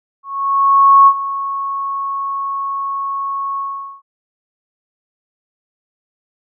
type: tone with ADSR envelope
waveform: sine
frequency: 1102 Hz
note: C#6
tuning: 11 cents flat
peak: -3 dBFS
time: 0.23-4.02 s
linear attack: 840 ms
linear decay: 62 ms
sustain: -15 dB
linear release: 440 ms
effects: none